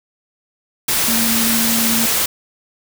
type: tone in noise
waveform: sine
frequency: 228.3 Hz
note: A#3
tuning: 36 cents flat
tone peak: -19 dBFS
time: 1.08-2.06 s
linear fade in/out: 5 ms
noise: white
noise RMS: -17 dBFS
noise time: 0.88-2.26 s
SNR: -5 dB
effects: none